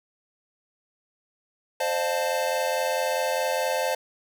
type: chord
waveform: square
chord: F dominant seventh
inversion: second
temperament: equal with one note detuned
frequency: 523.3 / 608 / 698.5 / 880 Hz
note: C5 / Eb5 / F5 / A5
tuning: 0 / -40 / 0 / 0 cents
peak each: -28 / -30 / -32 / -31 dBFS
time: 1.8-3.95 s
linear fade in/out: 5 ms
effects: none